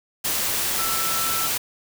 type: tone in noise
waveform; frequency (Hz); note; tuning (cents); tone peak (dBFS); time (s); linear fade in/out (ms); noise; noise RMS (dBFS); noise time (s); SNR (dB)
sine; 1329; E6; +14; -28; 0.78-1.48; 10; white; -24; 0.24-1.58; -7
effects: none